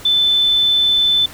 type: tone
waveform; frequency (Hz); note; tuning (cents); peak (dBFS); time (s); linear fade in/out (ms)
sine; 3520; A7; 0; -11; 0.05-1.26; 5
effects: pink hiss -37 dBFS RMS until 1.33 s